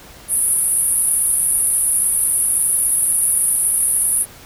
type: band-pass noise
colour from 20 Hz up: white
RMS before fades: -17 dBFS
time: 0.28-4.26 s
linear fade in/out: 50 ms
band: 9600 to 11000 Hz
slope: 96 dB/octave
effects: pink hiss -41 dBFS RMS until 4.45 s